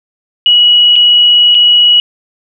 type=tone with dropouts; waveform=sine; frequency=2919 Hz; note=F#7; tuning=24 cents flat; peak=-3 dBFS; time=0.46-2 s; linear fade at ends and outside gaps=1 ms; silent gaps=0.957-0.962 / 1.546-1.55 s; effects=none